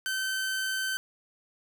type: tone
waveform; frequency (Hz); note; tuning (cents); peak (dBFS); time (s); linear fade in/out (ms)
sawtooth; 1539; G6; -32; -25; 0.06-0.97; 0
effects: none